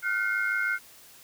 sine tone cluster, 1414 / 1520 / 2140 Hz, F6 / F#6 / C7, +21 / +46 / +38 cents, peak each -28 / -28 / -30 dBFS, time 0.02-0.79 s, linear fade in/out 50 ms, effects tanh soft clip ceiling -16 dBFS + white hiss -52 dBFS RMS until 1.23 s

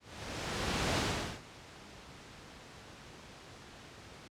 pink noise with ADSR envelope, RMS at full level -30 dBFS, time 0-4.28 s, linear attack 970 ms, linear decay 430 ms, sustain -21 dB, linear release 8 ms, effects high-pass 60 Hz 12 dB/octave + low-pass 6000 Hz 12 dB/octave

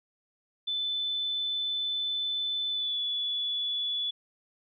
sine tone with pitch glide, 3513 to 3429 Hz, A7 to A7, -3 to -45 cents, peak -28 dBFS, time 0.67-4.11 s, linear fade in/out 10 ms, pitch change -42 cents, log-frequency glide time 2.71-2.99 s, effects none

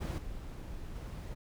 brown noise with level steps, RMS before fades -34 / -43 / -41 dBFS, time 0-1.35 s, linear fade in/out 20 ms, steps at 0.18 / 0.95 s, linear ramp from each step 2 ms, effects none

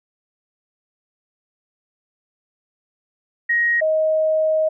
sine tone pair in turn, 1883 / 628.4 Hz, A#6 / D#5, +17 / +17 cents, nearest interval octave + perfect fifth, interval 1900 cents, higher first, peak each -15 dBFS, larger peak neither, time 3.49-3.81 / 3.81-4.69 s, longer second, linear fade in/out 10 ms, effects none

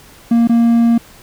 triangle tone with dropouts, 233.1 Hz, A#3, in tune, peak -6 dBFS, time 0.31-0.98 s, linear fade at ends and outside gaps 5 ms, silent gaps 0.474-0.494 s, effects pink hiss -42 dBFS RMS until 1.22 s

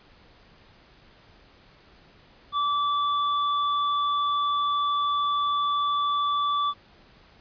square tone, 1159 Hz, D6, 23 cents flat, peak -23 dBFS, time 2.52-6.74 s, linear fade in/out 50 ms, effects pink hiss -55 dBFS RMS until 7.4 s + resampled to 11025 Hz

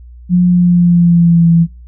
sine tone with pitch glide, 178.4 to 167.42 Hz, F3 to E3, +37 to +27 cents, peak -5 dBFS, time 0.29-1.67 s, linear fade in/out 50 ms, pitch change -110 cents, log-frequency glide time 0.47-1.49 s, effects noise-tail reverb RT60 0.3 s tail -22 dB re dry + added 60 Hz sine -32 dBFS peak until 1.87 s

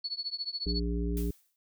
sine tone with tremolo, 4413 Hz, C#8, 9 cents flat, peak -29 dBFS, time 0.04-0.8 s, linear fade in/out 5 ms, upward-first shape triangle, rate 14 Hz, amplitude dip 100%
harmonic tone, 58.27 Hz, A#1, in tune, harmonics 1 / 3 / 5 / 7, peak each -30 / -35 / -37 / -38 dBFS, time 0.66-1.31 s, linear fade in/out 5 ms
blue noise with exponential decay, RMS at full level -41 dBFS, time 1.17-1.56 s, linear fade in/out 1 ms, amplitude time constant 84 ms
effects none

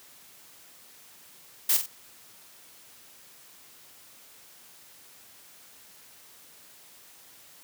blue noise with echo, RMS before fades -22 dBFS, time 1.69-1.77 s, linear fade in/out 5 ms, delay 46 ms, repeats 2, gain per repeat -8 dB, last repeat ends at 1.862 s, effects white hiss -53 dBFS RMS until 7.63 s + high-pass 80 Hz 12 dB/octave

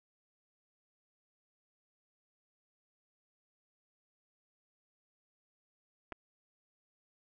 clicks, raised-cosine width 0.5 ms, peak -26 / -30 dBFS, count 2, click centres 6.122 / 6.125 s, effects none

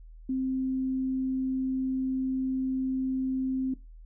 sine tone, 261.6 Hz, C4, in tune, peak -26 dBFS, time 0.29-3.74 s, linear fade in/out 5 ms, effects noise-tail reverb RT60 0.2 s tail -17 dB re dry + added 40 Hz sine -45 dBFS peak until 4.05 s

